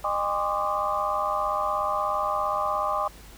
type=tone cluster; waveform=sine; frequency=611 / 808 / 1043 / 1139 / 1216 Hz; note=D#5 / G#5 / C6 / C#6 / D#6; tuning=-32 / -48 / -6 / +47 / -40 cents; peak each=-30 dBFS; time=0.04-3.08 s; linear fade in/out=5 ms; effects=added 50 Hz sine -48 dBFS peak until 3.37 s + pink hiss -49 dBFS RMS until 3.37 s